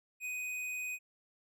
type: tone with hard clipping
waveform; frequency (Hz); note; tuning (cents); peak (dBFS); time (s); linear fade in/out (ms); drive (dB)
sine; 2497; D#7; +6; -38; 0.2-0.99; 50; 11
effects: none